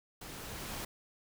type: noise with level ramp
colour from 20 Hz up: pink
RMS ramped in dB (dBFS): -47 to -40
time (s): 0.21-0.85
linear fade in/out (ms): 5
effects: none